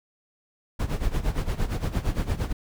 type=noise with tremolo; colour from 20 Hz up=brown; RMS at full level=-23 dBFS; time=0.79-2.53 s; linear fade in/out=10 ms; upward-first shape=sine; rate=8.7 Hz; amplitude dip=80%; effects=none